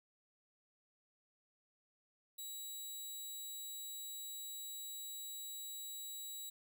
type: tone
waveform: 10% pulse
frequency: 3900 Hz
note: B7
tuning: 23 cents flat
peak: -37 dBFS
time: 2.38-6.5 s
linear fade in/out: 10 ms
effects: none